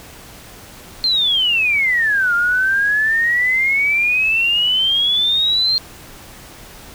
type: exponential two-way sweep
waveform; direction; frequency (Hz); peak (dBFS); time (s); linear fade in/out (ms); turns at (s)
sine; down then up; 4221 to 1392 to 4221; -13; 1.04-5.78; 0; 2.34
effects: pink hiss -39 dBFS RMS until 6.94 s